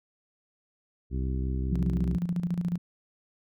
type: harmonic tone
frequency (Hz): 65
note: C2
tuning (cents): -11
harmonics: 1 / 2 / 3 / 4 / 5 / 6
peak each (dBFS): -28 / -34 / -38 / -40 / -42 / -44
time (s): 1.1-2.19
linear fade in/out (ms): 50
type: tone with tremolo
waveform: sine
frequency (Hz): 174.61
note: F3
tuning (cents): 0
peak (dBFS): -24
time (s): 1.72-2.78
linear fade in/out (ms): 5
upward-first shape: square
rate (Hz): 14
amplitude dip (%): 65
effects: none